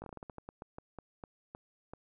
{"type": "slowing click train", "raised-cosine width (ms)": 1, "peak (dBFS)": -30, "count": 16, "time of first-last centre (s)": [0.02, 1.935], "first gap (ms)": 19, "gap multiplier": 1.24, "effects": []}